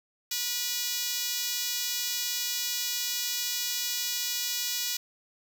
5% pulse tone with high-pass filter, 486.6 Hz, B4, 26 cents flat, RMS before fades -31 dBFS, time 0.31-4.97 s, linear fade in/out 5 ms, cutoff 4000 Hz, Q 0.51, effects none

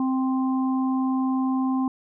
harmonic tone, 261.6 Hz, C4, in tune, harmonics 1 / 3 / 4, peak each -21 / -33 / -33 dBFS, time 0-1.88 s, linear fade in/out 2 ms, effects none

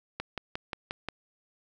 click train, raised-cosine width 0.3 ms, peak -17 dBFS, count 6, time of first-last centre 0.2-1.087 s, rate 5.64 Hz, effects none

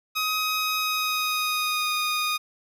15% pulse tone with pitch glide, 1261 to 1232.9 Hz, D#6 to D#6, +23 to -16 cents, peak -17 dBFS, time 0.15-2.38 s, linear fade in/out 20 ms, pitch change -39 cents, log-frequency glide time 0.85-1.95 s, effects none

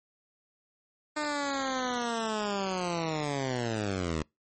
10% pulse linear sweep, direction down, 304.1 to 74.4 Hz, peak -21 dBFS, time 1.16-4.23 s, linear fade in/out 10 ms, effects noise-tail reverb RT60 0.2 s tail -26 dB re dry + MP3 32 kbps

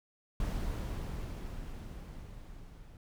brown noise with level ramp, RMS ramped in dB -33 to -52 dBFS, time 0.4-2.97 s, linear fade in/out 2 ms, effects none

